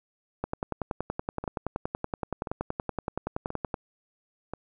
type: two click trains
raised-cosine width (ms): 1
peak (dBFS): -15 / -20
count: 36 / 4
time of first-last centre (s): 0.44-3.742 / 1.44-4.536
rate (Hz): 10.6 / 0.969
effects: none